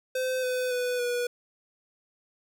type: tone with pitch steps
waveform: square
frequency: 514 / 504.6 / 495.3 / 486.3 Hz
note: C5 / B4 / B4 / B4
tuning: -31 / +37 / +5 / -27 cents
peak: -27 dBFS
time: 0.15-1.27 s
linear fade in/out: 5 ms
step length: 280 ms
effects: none